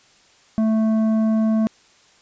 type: tone with tanh clipping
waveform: sine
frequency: 220 Hz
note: A3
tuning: in tune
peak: -17 dBFS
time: 0.58-1.67 s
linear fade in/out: 0 ms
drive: 9 dB
effects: white hiss -54 dBFS RMS until 2.21 s + resampled to 16000 Hz